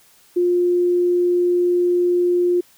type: tone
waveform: sine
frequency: 353.7 Hz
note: F4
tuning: 22 cents sharp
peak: -14 dBFS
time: 0.36-2.61 s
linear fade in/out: 10 ms
effects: white hiss -53 dBFS RMS until 2.77 s